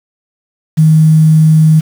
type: tone with quantisation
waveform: sine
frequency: 157.1 Hz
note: D#3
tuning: 17 cents sharp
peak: -3 dBFS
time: 0.77-1.81 s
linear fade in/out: 20 ms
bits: 5
effects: none